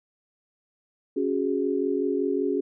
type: chord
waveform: sine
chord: C# suspended fourth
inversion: none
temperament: equal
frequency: 277.2 / 370 / 415.3 Hz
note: C#4 / F#4 / G#4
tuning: 0 / 0 / 0 cents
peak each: -27 dBFS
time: 1.16-2.61 s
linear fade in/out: 10 ms
effects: none